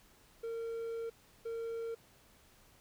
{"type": "tone bursts at uneven times", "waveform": "triangle", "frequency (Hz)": 458.5, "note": "A#4", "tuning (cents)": -29, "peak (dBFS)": -35, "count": 2, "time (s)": [[0.43, 1.1], [1.45, 1.95]], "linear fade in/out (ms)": 10, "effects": ["pink hiss -64 dBFS RMS until 2.8 s"]}